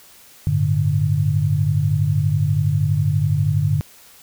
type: chord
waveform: sine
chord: G suspended second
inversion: none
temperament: just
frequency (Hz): 98 / 110.25 / 147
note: G2 / A2 / D3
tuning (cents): 0 / +4 / +2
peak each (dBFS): -20 / -22 / -18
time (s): 0.47-3.81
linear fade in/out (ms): 0
effects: white hiss -47 dBFS RMS until 4.22 s